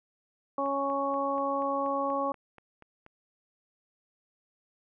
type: harmonic tone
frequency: 277.2 Hz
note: C#4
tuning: in tune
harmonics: 1 / 2 / 3 / 4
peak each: -35 / -31 / -34 / -31 dBFS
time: 0.58-2.32 s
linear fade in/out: 2 ms
type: click train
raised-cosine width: 0.5 ms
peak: -35 dBFS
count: 11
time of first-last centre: 0.66-3.064 s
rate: 4.16 Hz
effects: none